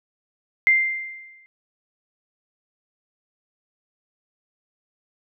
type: tone with exponential decay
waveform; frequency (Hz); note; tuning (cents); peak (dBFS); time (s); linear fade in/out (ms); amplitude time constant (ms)
sine; 2093; C7; 0; -11; 0.67-1.46; 0; 170
effects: none